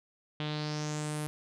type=tone with low-pass filter sweep; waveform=sawtooth; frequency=151.1 Hz; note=D3; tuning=50 cents sharp; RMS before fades=-35 dBFS; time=0.4-1.27 s; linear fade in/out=0 ms; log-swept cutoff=3300 to 11000 Hz; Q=4.1; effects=none